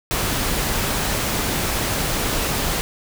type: noise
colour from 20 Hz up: pink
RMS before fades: -22 dBFS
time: 0.11-2.81 s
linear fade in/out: 0 ms
effects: none